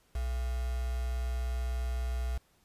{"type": "tone with quantisation", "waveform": "sine", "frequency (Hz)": 61.74, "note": "B1", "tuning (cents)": 0, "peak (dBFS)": -30, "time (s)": [0.15, 2.38], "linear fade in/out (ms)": 5, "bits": 7, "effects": ["pink hiss -68 dBFS RMS until 2.64 s", "resampled to 32000 Hz"]}